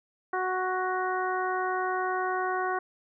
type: harmonic tone with a mistuned harmonic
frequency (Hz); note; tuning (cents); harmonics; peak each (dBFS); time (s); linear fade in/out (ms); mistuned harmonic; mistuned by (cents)
370; F#4; 0; 1 / 2 / 3 / 4 / 5; -32 / -31 / -32 / -34 / -39; 0.33-2.79; 5; 5; +17
effects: none